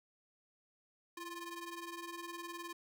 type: ring-modulated tone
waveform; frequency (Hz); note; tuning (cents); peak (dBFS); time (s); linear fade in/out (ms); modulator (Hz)
sawtooth; 698.5; F5; 0; -37; 1.17-2.73; 5; 359
effects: none